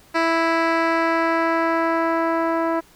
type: tone with low-pass filter sweep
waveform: 10% pulse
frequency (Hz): 329.6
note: E4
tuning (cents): 0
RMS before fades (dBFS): -20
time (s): 0.14-2.81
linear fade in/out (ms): 20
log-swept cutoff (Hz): 3700 to 1000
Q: 0.77
effects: pink hiss -52 dBFS RMS until 2.95 s